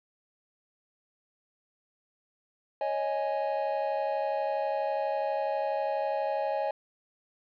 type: chord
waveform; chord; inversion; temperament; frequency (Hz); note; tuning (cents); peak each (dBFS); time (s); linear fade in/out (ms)
triangle; C# suspended second; none; equal with one note detuned; 554.4 / 626.6 / 830.6; C#5 / D#5 / G#5; 0 / +12 / 0; -30; 2.81-6.71; 2
effects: resampled to 11025 Hz